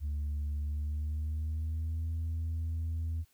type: tone with pitch glide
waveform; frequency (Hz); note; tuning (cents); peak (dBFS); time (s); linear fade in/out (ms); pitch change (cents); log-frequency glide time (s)
sine; 73.42 to 81.46; D2 to E2; 0 to -20; -29; 0-3.25; 50; +180; 0.6-2.09
effects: tanh soft clip ceiling -30 dBFS + white hiss -70 dBFS RMS until 3.33 s